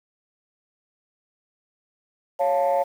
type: chord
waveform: sine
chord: Db augmented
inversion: none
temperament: equal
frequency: 554.4 / 698.5 / 880 Hz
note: Db5 / F5 / A5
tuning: 0 / 0 / 0 cents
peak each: -20 / -22 / -24 dBFS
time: 2.39-2.84 s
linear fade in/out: 20 ms
effects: tanh soft clip ceiling -13 dBFS + 8-bit